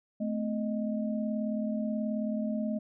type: tone cluster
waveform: sine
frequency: 218.2 / 256.8 / 619 Hz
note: A3 / C4 / D#5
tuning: -14 / -32 / -9 cents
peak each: -30 / -37 / -37 dBFS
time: 0.2-2.79 s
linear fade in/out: 10 ms
effects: none